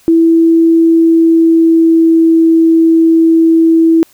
sine tone with pitch glide, 329.6 to 327.1 Hz, E4 to E4, 0 to -13 cents, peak -4 dBFS, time 0.08-4.03 s, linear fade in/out 0 ms, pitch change -13 cents, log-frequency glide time 0.78-2.35 s, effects white hiss -47 dBFS RMS until 4.13 s

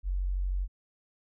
sine tone, 46.25 Hz, F#1, in tune, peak -27 dBFS, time 0.03-0.68 s, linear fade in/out 50 ms, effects none

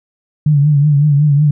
sine tone with vibrato, 146.2 Hz, D3, 7 cents flat, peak -7 dBFS, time 0.46-1.51 s, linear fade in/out 5 ms, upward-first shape triangle, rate 5.4 Hz, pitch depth 84 cents each way, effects none

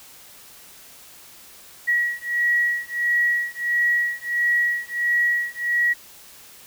sine beating tone pair, 1916 / 1917.5 Hz, A#6 / A#6, +47 / +48 cents, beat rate 1.5 Hz, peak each -22 dBFS, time 1.87-5.94 s, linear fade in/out 20 ms, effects white hiss -46 dBFS RMS until 6.66 s

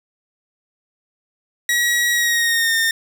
sawtooth tone with pitch glide, 1913 to 1821.3 Hz, A#6 to A#6, +44 to -41 cents, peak -12 dBFS, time 1.69-2.91 s, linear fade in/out 2 ms, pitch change -85 cents, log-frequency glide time 2.12-2.76 s, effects none

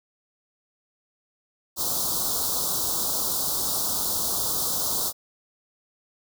white band-stop noise, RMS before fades -26 dBFS, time 1.76-5.13 s, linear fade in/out 50 ms, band 1300 to 3700 Hz, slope 48 dB/octave, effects none

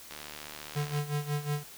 click train, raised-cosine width 0.2 ms, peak -24 dBFS, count 67, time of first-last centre 0.11-0.989 s, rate 75.1 Hz
square tone with tremolo, 146.83 Hz, D3, in tune, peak -28 dBFS, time 0.75-1.64 s, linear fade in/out 20 ms, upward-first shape sine, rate 5.5 Hz, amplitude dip 80%
effects white hiss -49 dBFS RMS until 1.77 s

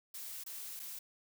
blue noise with dropouts, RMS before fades -45 dBFS, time 0.14-0.99 s, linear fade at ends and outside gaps 5 ms, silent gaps 0.438-0.462 / 0.795-0.798 s, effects none

